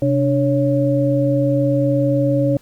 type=tone cluster; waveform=sine; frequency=131.2 / 291.8 / 555 Hz; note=C3 / D4 / C#5; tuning=+5 / -11 / +2 cents; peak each=-18 dBFS; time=0.02-2.57 s; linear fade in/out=2 ms; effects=pink hiss -52 dBFS RMS until 2.61 s